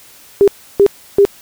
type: tone bursts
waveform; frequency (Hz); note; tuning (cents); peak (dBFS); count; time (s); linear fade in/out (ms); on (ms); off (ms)
sine; 400.9; G4; +39; -4; 3; 0.41-1.251; 0; 67; 320
effects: white hiss -42 dBFS RMS until 1.41 s